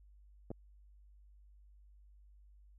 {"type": "clicks", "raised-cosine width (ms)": 2, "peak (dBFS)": -30, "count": 2, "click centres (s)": [0.505, 0.514], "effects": ["added 50 Hz sine -58 dBFS peak until 2.78 s"]}